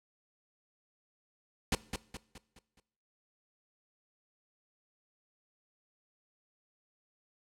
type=noise with echo; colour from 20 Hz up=pink; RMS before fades=-29 dBFS; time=1.72-1.75 s; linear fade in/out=2 ms; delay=210 ms; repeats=5; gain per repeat=-7 dB; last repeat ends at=2.8 s; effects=noise-tail reverb RT60 0.7 s tail -20 dB re dry + low-pass 10000 Hz 12 dB/octave